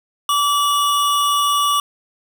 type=tone pair together; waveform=square; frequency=1156 / 2918 Hz; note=D6 / F#7; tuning=-28 / -25 cents; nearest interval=octave + major third; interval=1603 cents; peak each=-16 / -23 dBFS; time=0.29-1.8 s; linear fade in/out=2 ms; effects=7-bit